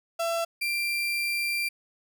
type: tone pair in turn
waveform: 35% pulse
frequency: 671 / 2368 Hz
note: E5 / D7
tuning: +31 / +14 cents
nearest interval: octave + minor seventh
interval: 2183 cents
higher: second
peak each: -24 dBFS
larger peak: neither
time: 0.19-0.45 / 0.61-1.69 s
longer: second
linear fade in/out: 10 ms
effects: none